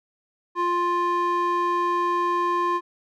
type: tone with band-pass filter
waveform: square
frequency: 350 Hz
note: F4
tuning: 4 cents sharp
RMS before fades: -23 dBFS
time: 0.55-2.81 s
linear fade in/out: 50 ms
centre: 930 Hz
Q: 2.8
effects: none